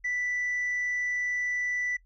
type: tone with tanh clipping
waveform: sine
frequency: 1975.5 Hz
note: B6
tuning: in tune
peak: -28 dBFS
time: 0.04-1.97 s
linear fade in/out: 10 ms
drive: 1 dB
effects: noise-tail reverb RT60 0.1 s tail -22 dB re dry + added 42 Hz sine -57 dBFS peak until 2.05 s